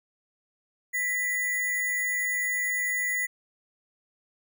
sine tone with sample-and-hold, 1975.5 Hz, B6, in tune, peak -25 dBFS, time 0.93-3.27 s, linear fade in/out 20 ms, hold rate 8820 Hz, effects none

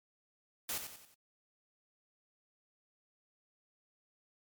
white noise with echo, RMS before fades -37 dBFS, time 0.69-0.78 s, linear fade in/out 2 ms, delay 91 ms, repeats 4, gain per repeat -7 dB, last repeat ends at 1.144 s, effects MP3 96 kbps

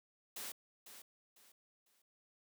white noise with echo, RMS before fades -45 dBFS, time 0.36-0.52 s, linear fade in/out 5 ms, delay 500 ms, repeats 3, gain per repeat -10 dB, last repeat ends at 2.02 s, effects high-pass 200 Hz 12 dB/octave

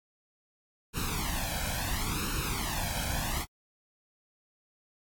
pink noise with flanger, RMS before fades -32 dBFS, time 0.93-3.46 s, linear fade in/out 50 ms, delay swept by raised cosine 0.73 to 1.28 ms, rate 0.72 Hz, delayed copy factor +0.85, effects AAC 64 kbps

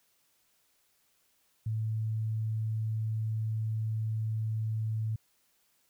sine tone, 110 Hz, A2, in tune, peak -29 dBFS, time 1.66-5.16 s, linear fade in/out 5 ms, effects white hiss -71 dBFS RMS until 5.89 s

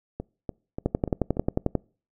two click trains, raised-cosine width 2 ms, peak -9 / -18 dBFS, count 11 / 5, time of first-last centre 0.86-1.753 / 0.2-1.37 s, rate 11.2 / 3.42 Hz, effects noise-tail reverb RT60 0.4 s tail -26 dB re dry

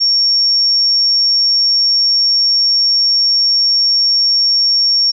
sine tone, 5510 Hz, F8, 24 cents flat, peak -9 dBFS, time 0-5.12 s, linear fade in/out 20 ms, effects none

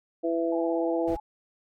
harmonic tone, 166.4 Hz, E3, 17 cents sharp, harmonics 2 / 3 / 4, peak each -27 / -29 / -30 dBFS, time 0.23-1.16 s, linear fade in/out 20 ms
sine tone with vibrato, 830.6 Hz, G#5, in tune, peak -36 dBFS, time 0.52-1.2 s, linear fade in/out 5 ms, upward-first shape square, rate 17 Hz, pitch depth 35 cents each way
brown noise, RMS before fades -38 dBFS, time 1.07-1.17 s, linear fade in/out 10 ms
effects none

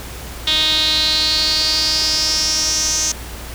sawtooth tone with band-pass filter sweep, 311.1 Hz, D#4, in tune, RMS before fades -17 dBFS, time 0.47-3.12 s, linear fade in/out 5 ms, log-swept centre 3600 to 6200 Hz, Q 7.3, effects added 60 Hz sine -32 dBFS peak until 3.54 s + pink hiss -33 dBFS RMS until 3.54 s

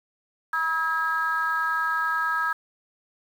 sine tone cluster, 964 / 1284 / 1633 Hz, B5 / E6 / G#6, -42 / -46 / -30 cents, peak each -30 / -25 / -25 dBFS, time 0.53-2.53 s, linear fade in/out 5 ms, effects tanh soft clip ceiling -15 dBFS + 8-bit

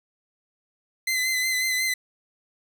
sawtooth tone with vibrato, 2041 Hz, C7, 44 cents flat, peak -19 dBFS, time 1.07-1.94 s, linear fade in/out 5 ms, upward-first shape sine, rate 5.5 Hz, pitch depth 31 cents each way, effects none

